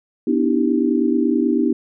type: chord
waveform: sine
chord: E minor seventh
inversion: second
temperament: equal with one note detuned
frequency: 246.9 / 293.7 / 323 / 392 Hz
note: B3 / D4 / E4 / G4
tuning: 0 / 0 / -35 / 0 cents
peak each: -19 / -20 / -20 / -23 dBFS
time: 0.27-1.73 s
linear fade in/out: 5 ms
effects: none